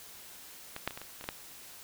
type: clicks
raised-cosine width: 0.3 ms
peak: -22 / -14 / -27 / -25 / -28 / -28 / -26 / -17 dBFS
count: 8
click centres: 0.764 / 0.876 / 0.908 / 0.975 / 1.016 / 1.211 / 1.241 / 1.289 s
effects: white hiss -50 dBFS RMS until 1.83 s